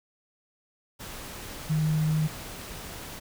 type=tone in noise; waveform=sine; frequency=155.56 Hz; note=D#3; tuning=in tune; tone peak=-22 dBFS; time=1.69-2.28 s; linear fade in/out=20 ms; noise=pink; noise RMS=-40 dBFS; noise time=0.99-3.2 s; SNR=+15 dB; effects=none